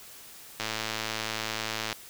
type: click train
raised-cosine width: 0.2 ms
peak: -13 dBFS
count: 147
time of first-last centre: 0.6-1.927 s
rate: 110 Hz
effects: white hiss -48 dBFS RMS until 2.09 s